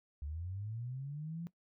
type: linear sweep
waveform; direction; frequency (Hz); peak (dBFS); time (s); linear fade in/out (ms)
sine; up; 69 to 173.1; -39; 0.22-1.47; 0
effects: noise-tail reverb RT60 0.1 s tail -18 dB re dry